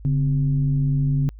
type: tone with frequency modulation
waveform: sine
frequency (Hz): 141.7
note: C#3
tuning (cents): +38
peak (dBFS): -17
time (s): 0.05-1.29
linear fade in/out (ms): 0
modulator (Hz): 116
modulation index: 0.51
effects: added 52 Hz sine -38 dBFS peak until 1.39 s